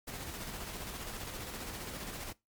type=noise with tremolo; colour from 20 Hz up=pink; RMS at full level=-41 dBFS; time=0.07-2.33 s; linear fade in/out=10 ms; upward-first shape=square; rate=15 Hz; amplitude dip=30%; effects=noise-tail reverb RT60 0.2 s tail -20 dB re dry + MP3 96 kbps